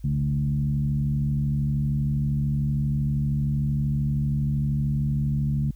sine tone with frequency modulation, 141.9 Hz, C#3, 41 cents sharp, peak -21 dBFS, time 0.04-5.71 s, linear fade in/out 5 ms, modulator 72.9 Hz, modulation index 0.8, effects added 50 Hz sine -41 dBFS peak until 5.75 s + white hiss -64 dBFS RMS until 5.75 s

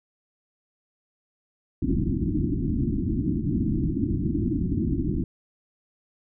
white low-pass noise, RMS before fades -25 dBFS, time 1.82-5.24 s, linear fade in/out 2 ms, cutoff 340 Hz, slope 96 dB/octave, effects none

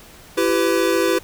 square tone cluster, 335.2 / 388.8 / 499.3 Hz, E4 / G4 / B4, +29 / -14 / +19 cents, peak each -21 dBFS, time 0.37-1.19 s, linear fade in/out 10 ms, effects pink hiss -44 dBFS RMS until 1.23 s

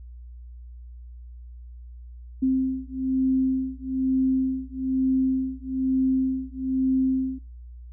sine beating tone pair, 261.6 / 262.7 Hz, C4 / C4, 0 / +7 cents, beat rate 1.1 Hz, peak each -24 / -24 dBFS, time 2.42-7.39 s, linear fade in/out 10 ms, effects noise-tail reverb RT60 0.3 s tail -22 dB re dry + added 60 Hz sine -39 dBFS peak until 7.92 s

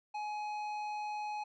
sine tone with tanh clipping, 841 Hz, G#5, 22 cents sharp, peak -38 dBFS, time 0.14-1.44 s, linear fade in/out 10 ms, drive 11 dB, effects none

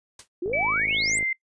white noise with exponential decay, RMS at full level -36 dBFS, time 0.19-0.28 s, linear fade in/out 5 ms, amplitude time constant 19 ms
sine exponential sweep, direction up, 329.6 to 8600 Hz, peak -25 dBFS, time 0.42-1.19 s, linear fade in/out 5 ms
click train, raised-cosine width 2 ms, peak -25 dBFS, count 42, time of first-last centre 0.46-1.228 s, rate 53.4 Hz
sine tone with pitch glide, 2300 to 2085 Hz, D7 to C7, -37 to -7 cents, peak -23 dBFS, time 0.53-1.33 s, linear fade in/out 5 ms, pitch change -170 cents, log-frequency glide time 0.7-1.18 s
effects noise-tail reverb RT60 0.1 s tail -22 dB re dry + resampled to 22050 Hz

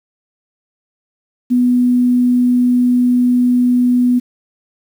sine tone, 246.9 Hz, B3, in tune, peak -9 dBFS, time 1.5-4.2 s, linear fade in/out 20 ms, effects 7-bit

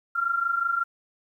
sine tone pair together, 1359.6 / 1385 Hz, F6 / F6, -47 / -15 cents, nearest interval unison, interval 32 cents, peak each -28 / -24 dBFS, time 0.15-0.84 s, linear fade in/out 10 ms, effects 10-bit

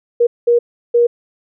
sine tone bursts at uneven times, 475.4 Hz, A#4, 34 cents sharp, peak -8 dBFS, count 3, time 0.2-0.27 / 0.47-0.59 / 0.94-1.07 s, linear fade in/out 10 ms, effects none

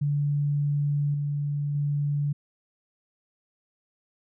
sine tone with level steps, 144.8 Hz, D3, 24 cents flat, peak -22 / -25 / -23 dBFS, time 0.01-2.33 s, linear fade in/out 10 ms, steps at 1.14 / 1.75 s, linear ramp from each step 2 ms, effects none

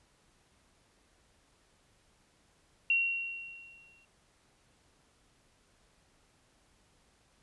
sine tone with exponential decay, 2742 Hz, F7, 32 cents flat, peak -23 dBFS, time 2.9-4.05 s, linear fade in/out 2 ms, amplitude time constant 250 ms, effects pink hiss -68 dBFS RMS until 7.42 s + resampled to 24000 Hz

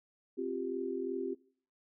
sine chord, C suspended fourth, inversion none, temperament equal with one note detuned, 263.7 / 349.2 / 392 Hz, C4 / F4 / G4, +14 / 0 / 0 cents, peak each -39 / -38 / -37 dBFS, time 0.37-1.35 s, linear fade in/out 20 ms, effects noise-tail reverb RT60 0.5 s tail -20 dB re dry

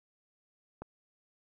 click, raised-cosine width 1 ms, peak -27 dBFS, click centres 0.82 s, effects none

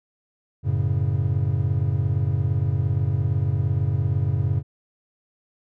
triangle chord, F# minor, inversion none, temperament equal, 92.5 / 110 / 138.59 Hz, F#2 / A2 / C#3, 0 / 0 / 0 cents, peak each -22 dBFS, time 0.63-4.63 s, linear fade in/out 50 ms, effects none

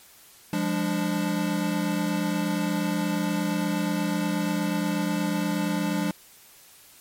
square chord, D diminished, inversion first, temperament equal with one note detuned, 174.61 / 203 / 293.7 Hz, F3 / Ab3 / D4, 0 / -39 / 0 cents, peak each -29 dBFS, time 0.53-6.11 s, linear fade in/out 2 ms, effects white hiss -52 dBFS RMS until 7 s + MP3 64 kbps

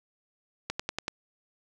click train, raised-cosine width 0.2 ms, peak -13 dBFS, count 5, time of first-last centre 0.7-1.081 s, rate 10.5 Hz, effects none

